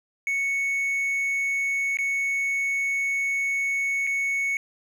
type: tone with dropouts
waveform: triangle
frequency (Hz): 2215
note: C#7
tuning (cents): -2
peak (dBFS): -21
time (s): 0.27-4.57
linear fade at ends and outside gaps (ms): 1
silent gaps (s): 1.971-1.987 / 4.068-4.072
effects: none